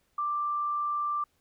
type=tone; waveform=sine; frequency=1179 Hz; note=D6; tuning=6 cents sharp; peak=-27 dBFS; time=0.18-1.24 s; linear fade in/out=5 ms; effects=pink hiss -72 dBFS RMS until 1.4 s